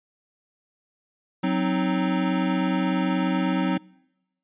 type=chord; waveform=square; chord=C diminished; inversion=second; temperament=equal; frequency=185 / 261.6 / 311.1 Hz; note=Gb3 / C4 / Eb4; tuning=0 / 0 / 0 cents; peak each=-25 / -27 / -28 dBFS; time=1.43-3.78 s; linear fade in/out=10 ms; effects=noise-tail reverb RT60 1.0 s tail -26 dB re dry + resampled to 8000 Hz